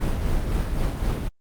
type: noise with tremolo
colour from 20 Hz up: brown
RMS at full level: -22 dBFS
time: 0-1.29 s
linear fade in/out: 20 ms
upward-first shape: sine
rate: 3.9 Hz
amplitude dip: 40%
effects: Opus 32 kbps